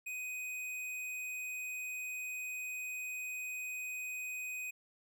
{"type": "tone with tanh clipping", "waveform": "sine", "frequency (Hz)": 2500, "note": "D#7", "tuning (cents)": 8, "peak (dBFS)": -40, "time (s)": [0.06, 4.71], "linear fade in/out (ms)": 10, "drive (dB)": 18, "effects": []}